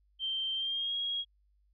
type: tone with pitch glide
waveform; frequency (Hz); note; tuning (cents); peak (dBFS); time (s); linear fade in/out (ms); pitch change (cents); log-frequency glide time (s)
sine; 3136 to 3290; G7 to G#7; 0 to -17; -31; 0.19-1.25; 50; +83; 0.55-0.95
effects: added 50 Hz sine -66 dBFS peak until 1.73 s